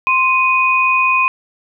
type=tone pair together; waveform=sine; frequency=1046.5 / 2489 Hz; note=C6 / D#7; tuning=0 / 0 cents; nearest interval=octave + minor third; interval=1500 cents; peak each=-14 / -13 dBFS; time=0.07-1.28 s; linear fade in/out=0 ms; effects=none